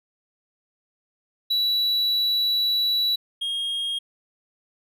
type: tone pair in turn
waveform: triangle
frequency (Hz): 3931 / 3250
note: B7 / G#7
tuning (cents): -9 / -38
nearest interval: minor third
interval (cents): 329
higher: first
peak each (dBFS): -18 / -23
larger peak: first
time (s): 1.5-3.16 / 3.41-3.99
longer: first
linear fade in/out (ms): 10
effects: none